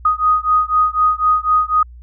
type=beating tone pair; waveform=sine; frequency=1244.5 / 1248.5 Hz; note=D#6 / D#6; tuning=0 / +6 cents; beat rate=4 Hz; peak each=-15 dBFS; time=0.05-1.83 s; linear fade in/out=5 ms; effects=added 60 Hz sine -35 dBFS peak until 2.02 s